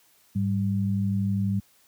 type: tone pair together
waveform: sine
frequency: 103.3 / 195.57 Hz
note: G#2 / G3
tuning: -9 / -4 cents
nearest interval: major seventh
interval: 1105 cents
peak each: -25 / -25 dBFS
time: 0.35-1.6 s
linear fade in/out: 10 ms
effects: white hiss -61 dBFS RMS until 1.87 s + high-pass 60 Hz 12 dB/octave